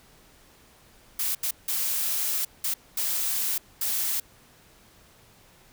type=noise bursts at uneven times; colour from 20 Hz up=blue; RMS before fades=-27 dBFS; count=6; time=1.19-1.35 / 1.43-1.51 / 1.68-2.45 / 2.64-2.74 / 2.97-3.58 / 3.81-4.2 s; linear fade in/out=5 ms; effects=pink hiss -56 dBFS RMS until 5.72 s